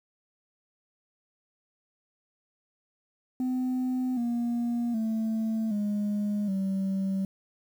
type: tone with pitch steps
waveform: sine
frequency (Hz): 254.5 / 237.5 / 221.6 / 206.7 / 192.87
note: C4 / A#3 / A3 / G#3 / G3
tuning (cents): -48 / +33 / +13 / -8 / -28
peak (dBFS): -23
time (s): 3.4-7.25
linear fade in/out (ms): 2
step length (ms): 770
effects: tanh soft clip ceiling -25 dBFS + 9-bit